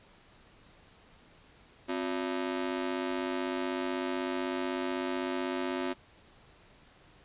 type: ring-modulated tone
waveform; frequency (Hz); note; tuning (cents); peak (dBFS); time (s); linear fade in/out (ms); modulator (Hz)
sawtooth; 311.6; D#4; +3; -24; 1.88-5.94; 20; 48
effects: pink hiss -59 dBFS RMS until 7.24 s + resampled to 8000 Hz